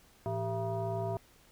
sine tone with frequency modulation, 392 Hz, G4, in tune, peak -31 dBFS, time 0.26-1.17 s, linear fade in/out 0 ms, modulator 281 Hz, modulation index 1.6, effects pink hiss -62 dBFS RMS until 1.51 s

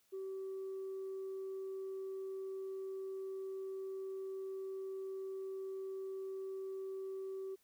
sine tone, 383.9 Hz, G4, 36 cents flat, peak -39 dBFS, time 0.12-7.56 s, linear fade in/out 20 ms, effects tanh soft clip ceiling -38 dBFS + white hiss -74 dBFS RMS until 7.63 s

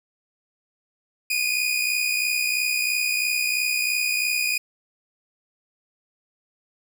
sawtooth tone pair together, 2434 / 2497 Hz, D#7 / D#7, -39 / +6 cents, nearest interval unison, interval 45 cents, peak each -21 dBFS, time 1.3-4.58 s, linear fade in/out 5 ms, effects none

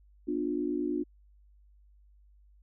sine chord, B diminished, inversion none, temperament just, 246.9 / 296.3 / 355.6 Hz, B3 / D4 / F4, 0 / +15 / +31 cents, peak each -36 / -31 / -33 dBFS, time 0.27-1.04 s, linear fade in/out 20 ms, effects added 50 Hz sine -57 dBFS peak until 2.62 s

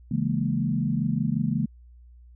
sine chord, A# half-diminished seventh, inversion first, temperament equal, 138.59 / 164.81 / 207.7 / 233.1 Hz, C#3 / E3 / G#3 / A#3, 0 / 0 / 0 / 0 cents, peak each -28 dBFS, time 0.11-1.66 s, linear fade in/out 5 ms, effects added 60 Hz sine -47 dBFS peak until 2.35 s

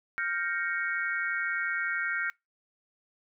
sine chord, G half-diminished seventh, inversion third, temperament equal, 1396.9 / 1568 / 1864.7 / 2217 Hz, F6 / G6 / Bb6 / Db7, 0 / 0 / 0 / 0 cents, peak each -33 / -33 / -34 / -36 dBFS, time 0.18-2.3 s, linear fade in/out 0 ms, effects noise-tail reverb RT60 0.2 s tail -25 dB re dry

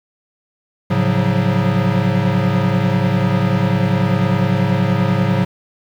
square tone cluster, 107.5 / 137.8 / 177 / 187.2 Hz, A2 / C#3 / F3 / F#3, -40 / -10 / +23 / +20 cents, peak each -20 dBFS, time 0.9-5.45 s, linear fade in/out 10 ms, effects low-pass 3000 Hz 12 dB/octave + 7-bit

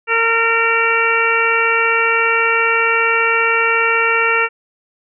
harmonic tone with a mistuned harmonic, 457.4 Hz, A#4, 33 cents flat, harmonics 1 / 2 / 3 / 4 / 5 / 6, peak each -20 / -23 / -17 / -20 / -18 / -20 dBFS, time 0.07-4.49 s, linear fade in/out 50 ms, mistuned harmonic 5, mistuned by +20 cents, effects none

